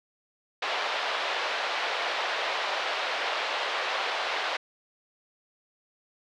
pink band-pass noise, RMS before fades -30 dBFS, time 0.62-4.57 s, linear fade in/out 5 ms, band 550 to 4100 Hz, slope 24 dB/octave, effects none

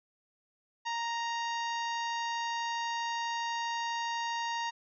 harmonic tone, 932.3 Hz, A#5, in tune, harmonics 1 / 2 / 3 / 4 / 5 / 6 / 7, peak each -33 / -39 / -43 / -45 / -47 / -49 / -50 dBFS, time 0.85-4.71 s, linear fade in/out 20 ms, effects none

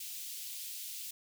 white high-pass noise, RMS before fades -43 dBFS, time 0-1.11 s, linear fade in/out 5 ms, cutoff 2700 Hz, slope 24 dB/octave, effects none

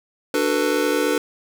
square chord, B minor seventh, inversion first, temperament just, 296.3 / 370.4 / 444.5 / 493.9 Hz, D4 / F#4 / A4 / B4, +15 / +2 / +18 / 0 cents, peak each -24 / -27 / -24 / -24 dBFS, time 0.34-1.18 s, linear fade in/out 2 ms, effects none

